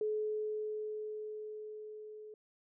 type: tone with level ramp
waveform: sine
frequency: 427.7 Hz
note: A4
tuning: 49 cents flat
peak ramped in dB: -31 to -47 dBFS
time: 0.01-2.34 s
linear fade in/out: 2 ms
effects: none